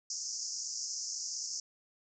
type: band-pass noise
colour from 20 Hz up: pink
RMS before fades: -39 dBFS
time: 0.1-1.6 s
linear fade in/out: 2 ms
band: 5000 to 7000 Hz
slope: 96 dB/octave
effects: none